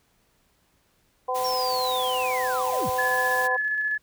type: harmonic tone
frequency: 253.9 Hz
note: B3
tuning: 48 cents sharp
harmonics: 2 / 3 / 4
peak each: -28 / -28 / -28 dBFS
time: 1.28-3.57 s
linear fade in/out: 10 ms
type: noise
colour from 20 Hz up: white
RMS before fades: -37 dBFS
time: 1.34-3.48 s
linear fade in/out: 20 ms
type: linear sweep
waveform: triangle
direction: down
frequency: 5600 to 56 Hz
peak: -28 dBFS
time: 1.44-2.9 s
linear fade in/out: 5 ms
type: tone with tremolo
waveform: sine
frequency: 1714 Hz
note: A6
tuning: 46 cents flat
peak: -22 dBFS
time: 2.98-3.98 s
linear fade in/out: 10 ms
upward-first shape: square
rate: 15 Hz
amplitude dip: 25%
effects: pink hiss -66 dBFS RMS until 4.02 s